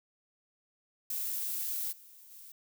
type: noise with level steps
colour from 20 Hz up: violet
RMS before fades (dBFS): -35 / -55 / -51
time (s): 1.1-2.52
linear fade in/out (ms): 2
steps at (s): 1.91 / 2.3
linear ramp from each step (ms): 20
effects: none